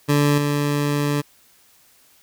20% pulse tone with level steps, 145.3 Hz, D3, 18 cents flat, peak -10 / -14 dBFS, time 0.08-1.22 s, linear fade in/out 20 ms, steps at 0.38 s, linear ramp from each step 2 ms, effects white hiss -55 dBFS RMS until 2.22 s

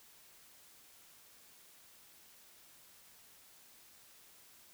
silence, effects white hiss -61 dBFS RMS until 4.73 s

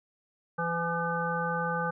harmonic tone with a mistuned harmonic, 168.4 Hz, E3, 37 cents sharp, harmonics 1 / 3 / 5 / 7 / 9, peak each -34 / -34 / -34 / -34 / -34 dBFS, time 0.58-1.91 s, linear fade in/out 10 ms, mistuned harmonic 7, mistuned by +35 cents, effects none

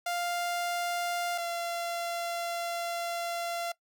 sawtooth tone pair in turn, 698.5 / 686.1 Hz, F5 / F5, 0 / -31 cents, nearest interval unison, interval 31 cents, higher first, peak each -26 / -28 dBFS, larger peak first, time 0.06-1.38 / 1.38-3.72 s, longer second, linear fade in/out 5 ms, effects noise-tail reverb RT60 0.1 s tail -20 dB re dry

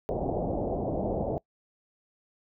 white low-pass noise, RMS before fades -30 dBFS, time 0.09-1.38 s, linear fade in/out 0 ms, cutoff 730 Hz, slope 48 dB/octave, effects noise-tail reverb RT60 0.1 s tail -23 dB re dry

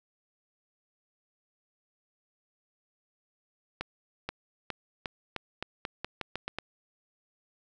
accelerating click train, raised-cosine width 0.3 ms, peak -17 dBFS, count 12, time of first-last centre 3.81-6.586 s, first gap 480 ms, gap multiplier 0.86, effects none

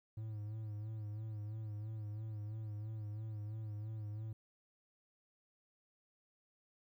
triangle tone with vibrato, 107.3 Hz, A2, 43 cents flat, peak -39 dBFS, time 0.17-4.33 s, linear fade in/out 5 ms, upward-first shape sine, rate 3 Hz, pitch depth 53 cents each way, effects 13-bit

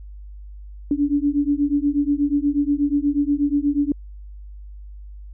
sine beating tone pair, 283.9 / 292.2 Hz, C#4 / D4, +41 / -9 cents, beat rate 8.3 Hz, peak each -20 dBFS, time 0.91-3.92 s, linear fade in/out 2 ms, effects added 50 Hz sine -35 dBFS peak until 5.33 s

